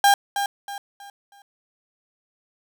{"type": "tone with echo", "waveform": "35% pulse", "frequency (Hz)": 803, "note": "G5", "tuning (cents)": 41, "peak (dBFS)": -11, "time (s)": [0.04, 0.14], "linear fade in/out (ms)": 2, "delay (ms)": 320, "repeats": 4, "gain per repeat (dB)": -9, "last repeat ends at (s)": 1.42, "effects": []}